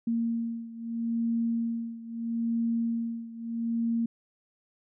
sine beating tone pair, 230.7 / 231.47 Hz, A#3 / A#3, -18 / -12 cents, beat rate 0.77 Hz, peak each -29 / -32 dBFS, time 0.07-4.06 s, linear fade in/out 5 ms, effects none

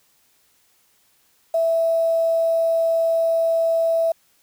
sine tone with quantisation, 659.3 Hz, E5, in tune, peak -16 dBFS, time 1.54-4.12 s, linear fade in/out 5 ms, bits 7, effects white hiss -61 dBFS RMS until 4.42 s

